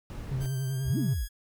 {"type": "noise", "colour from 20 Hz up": "brown", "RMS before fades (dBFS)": -38, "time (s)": [0.1, 0.46], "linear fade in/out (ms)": 0}
{"type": "tone with vibrato", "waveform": "triangle", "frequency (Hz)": 132.4, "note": "C3", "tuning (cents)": 21, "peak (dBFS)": -26, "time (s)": [0.3, 1.15], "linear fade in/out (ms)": 20, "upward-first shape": "triangle", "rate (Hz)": 10, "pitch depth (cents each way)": 72}
{"type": "tone with pitch glide", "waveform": "5% pulse", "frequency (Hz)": [1568, 1661.2], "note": ["G6", "G#6"], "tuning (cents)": [0, 0], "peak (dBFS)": -33, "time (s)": [0.4, 1.29], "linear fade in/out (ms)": 20, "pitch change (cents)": 100, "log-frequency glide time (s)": [0.67, 1.03]}
{"type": "exponential two-way sweep", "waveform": "sine", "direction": "up then down", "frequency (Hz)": [37.32, 338.5, 37.32], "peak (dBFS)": -27, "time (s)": [0.84, 1.28], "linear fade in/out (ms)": 50, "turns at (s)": 0.98}
{"effects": []}